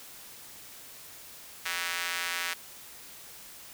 square tone with high-pass filter, 87.31 Hz, F2, in tune, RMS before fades -33 dBFS, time 1.65-2.54 s, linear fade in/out 10 ms, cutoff 1800 Hz, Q 1.4, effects white hiss -48 dBFS RMS until 3.73 s

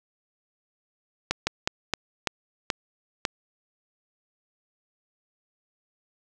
slowing click train, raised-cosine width 0.2 ms, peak -6 dBFS, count 7, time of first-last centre 1.31-3.252 s, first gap 160 ms, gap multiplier 1.28, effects none

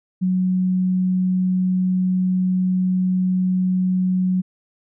sine tone, 184.4 Hz, F#3, 6 cents flat, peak -16 dBFS, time 0.21-4.42 s, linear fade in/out 20 ms, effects none

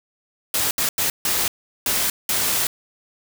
white noise bursts at uneven times, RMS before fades -21 dBFS, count 6, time 0.54-0.71 / 0.78-0.89 / 0.98-1.1 / 1.25-1.48 / 1.86-2.1 / 2.29-2.67 s, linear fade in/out 2 ms, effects none

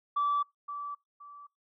sine tone with echo, 1157 Hz, D6, 26 cents flat, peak -24 dBFS, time 0.16-0.43 s, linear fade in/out 10 ms, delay 520 ms, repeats 2, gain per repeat -11 dB, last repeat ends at 1.47 s, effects noise-tail reverb RT60 0.2 s tail -25 dB re dry + tanh soft clip ceiling -22 dBFS

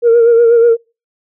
sine tone with vibrato, 466.2 Hz, A#4, in tune, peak -3 dBFS, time 0.02-0.77 s, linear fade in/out 50 ms, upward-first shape sine, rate 8.2 Hz, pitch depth 40 cents each way, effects noise-tail reverb RT60 0.3 s tail -26 dB re dry + tanh soft clip ceiling -2 dBFS

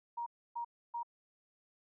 sine tone bursts, 943 Hz, A#5, 20 cents sharp, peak -36 dBFS, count 3, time 0.17-1.032 s, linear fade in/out 10 ms, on 94 ms, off 290 ms, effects none

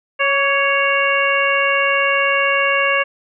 harmonic tone with a mistuned harmonic, 554.4 Hz, C#5, in tune, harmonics 1 / 2 / 3 / 4 / 5, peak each -20 / -20 / -20 / -20 / -20 dBFS, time 0.19-3.04 s, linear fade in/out 20 ms, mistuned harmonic 2, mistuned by +31 cents, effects none

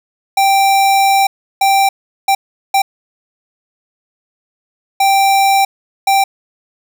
square tone bursts at uneven times, 784 Hz, G5, in tune, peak -9 dBFS, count 6, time 0.37-1.27 / 1.61-1.89 / 2.28-2.35 / 2.74-2.82 / 5-5.65 / 6.07-6.24 s, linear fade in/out 5 ms, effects none

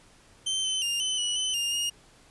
sawtooth tone with pitch steps, 3106 / 3059 / 2807 / 3039 / 2940 / 3035 / 2813 / 2852 Hz, G7 / G7 / F7 / F#7 / F#7 / F#7 / F7 / F7, -17 / -43 / +8 / +46 / -12 / +43 / +12 / +36 cents, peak -23 dBFS, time 0.46-1.9 s, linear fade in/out 10 ms, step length 180 ms, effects pink hiss -57 dBFS RMS until 2.3 s + resampled to 24000 Hz

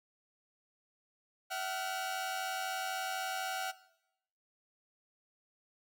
sawtooth tone cluster, 660 / 756 / 1420 Hz, E5 / F#5 / F6, +2 / +37 / +28 cents, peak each -40 / -34 / -38 dBFS, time 1.5-3.72 s, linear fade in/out 20 ms, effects noise-tail reverb RT60 0.8 s tail -18 dB re dry

